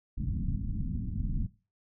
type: low-pass noise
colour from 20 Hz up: pink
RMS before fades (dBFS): -32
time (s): 0.17-1.47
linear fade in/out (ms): 10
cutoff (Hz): 250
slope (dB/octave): 48
effects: noise-tail reverb RT60 0.3 s tail -18 dB re dry